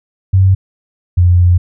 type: tone pair in turn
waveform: sine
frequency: 95.1 / 88.6 Hz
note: F#2 / F2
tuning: +48 / +25 cents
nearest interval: minor second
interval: 123 cents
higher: first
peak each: -5 dBFS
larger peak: neither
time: 0.33-0.55 / 1.17-1.58 s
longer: second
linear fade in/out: 10 ms
effects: none